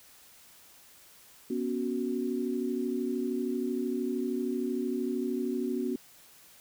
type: chord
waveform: sine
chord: B suspended second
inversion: none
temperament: equal with one note detuned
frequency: 244.2 / 277.2 / 370 Hz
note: B3 / C#4 / F#4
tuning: -19 / 0 / 0 cents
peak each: -32 / -34 / -33 dBFS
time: 1.5-5.96 s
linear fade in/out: 5 ms
effects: white hiss -56 dBFS RMS until 6.6 s